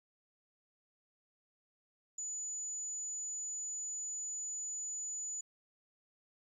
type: tone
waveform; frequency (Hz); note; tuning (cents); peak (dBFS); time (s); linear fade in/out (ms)
sine; 6950; A8; -22; -38; 2.18-5.41; 5
effects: 12-bit